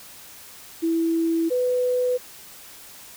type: tone pair in turn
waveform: sine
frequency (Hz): 329.6 / 498.3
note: E4 / B4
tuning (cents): 0 / +15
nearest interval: perfect fifth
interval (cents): 715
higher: second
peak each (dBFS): -19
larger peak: neither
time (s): 0.82-1.5 / 1.5-2.18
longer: neither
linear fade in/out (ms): 20
effects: white hiss -44 dBFS RMS until 3.16 s